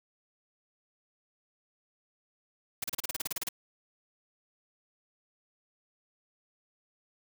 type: noise bursts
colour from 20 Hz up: white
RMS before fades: -33 dBFS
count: 13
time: 2.82-3.489 s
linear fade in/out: 5 ms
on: 21 ms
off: 33 ms
effects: none